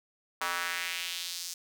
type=tone with high-pass filter sweep; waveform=square; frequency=87.31 Hz; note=F2; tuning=in tune; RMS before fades=-35 dBFS; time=0.41-1.54 s; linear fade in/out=5 ms; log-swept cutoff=1100 to 5800 Hz; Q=1.8; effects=none